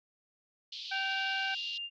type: band-pass noise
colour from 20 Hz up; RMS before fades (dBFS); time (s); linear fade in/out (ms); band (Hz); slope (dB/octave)
pink; -43; 0.72-1.78; 5; 3000 to 4800; 48
type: harmonic tone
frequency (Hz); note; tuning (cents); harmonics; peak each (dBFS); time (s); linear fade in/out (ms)
775; G5; -20; 1 / 2 / 3; -38 / -34 / -40; 0.91-1.55; 10
type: tone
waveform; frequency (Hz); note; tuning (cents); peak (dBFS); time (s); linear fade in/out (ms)
sine; 2802; F7; +5; -36; 0.91-1.9; 50
effects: none